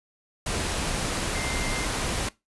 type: tone in noise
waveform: sine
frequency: 2093 Hz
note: C7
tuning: in tune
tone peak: -34 dBFS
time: 1.35-1.85 s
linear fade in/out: 5 ms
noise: pink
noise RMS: -28 dBFS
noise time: 0.46-2.29 s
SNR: -9 dB
effects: noise-tail reverb RT60 0.2 s tail -20 dB re dry + resampled to 24000 Hz